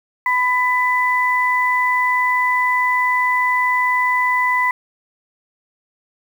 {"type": "tone pair together", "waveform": "sine", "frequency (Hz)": [1000, 1995.3], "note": ["B5", "B6"], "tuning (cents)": [21, 17], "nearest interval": "octave", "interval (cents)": 1196, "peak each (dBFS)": -17, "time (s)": [0.26, 4.71], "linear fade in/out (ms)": 2, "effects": ["7-bit"]}